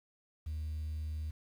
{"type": "tone", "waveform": "sine", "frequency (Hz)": 77.3, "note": "D#2", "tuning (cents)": -11, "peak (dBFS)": -34, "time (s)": [0.46, 1.31], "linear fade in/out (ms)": 10, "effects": ["tanh soft clip ceiling -32 dBFS", "10-bit"]}